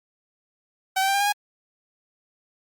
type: tone with pitch steps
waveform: sawtooth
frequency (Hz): 763 / 775 / 787.2 / 799.5 / 812.1 / 824.9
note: G5 / G5 / G5 / G5 / G#5 / G#5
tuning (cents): -47 / -20 / +7 / +34 / -39 / -12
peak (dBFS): -16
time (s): 0.96-1.326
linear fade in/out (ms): 10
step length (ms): 61
effects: Opus 48 kbps